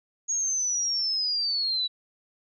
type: linear sweep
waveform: sine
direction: down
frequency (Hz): 6645 to 3900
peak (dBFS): -24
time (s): 0.28-1.88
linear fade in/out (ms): 20
effects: none